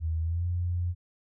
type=tone with pitch glide; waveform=sine; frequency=80.6 to 87.89 Hz; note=E2 to F2; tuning=-38 to +12 cents; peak=-26 dBFS; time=0-0.95 s; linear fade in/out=50 ms; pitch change=+150 cents; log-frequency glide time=0.21-0.46 s; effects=none